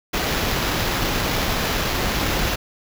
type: noise with sample-and-hold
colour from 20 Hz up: pink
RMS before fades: -22 dBFS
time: 0.13-2.56 s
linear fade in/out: 10 ms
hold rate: 8820 Hz
effects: none